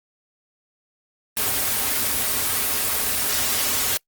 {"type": "noise with comb filter", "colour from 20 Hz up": "white", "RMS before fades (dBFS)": -22, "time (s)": [1.37, 3.97], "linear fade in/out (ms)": 0, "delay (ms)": 5.9, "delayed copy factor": -0.7, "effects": ["noise-tail reverb RT60 0.1 s tail -24 dB re dry", "Opus 24 kbps"]}